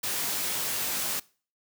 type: noise with comb filter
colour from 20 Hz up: white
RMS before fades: -30 dBFS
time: 0.03-1.2 s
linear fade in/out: 10 ms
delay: 20 ms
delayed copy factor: +0.5
effects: noise-tail reverb RT60 0.4 s tail -22 dB re dry + high-pass 100 Hz 12 dB/octave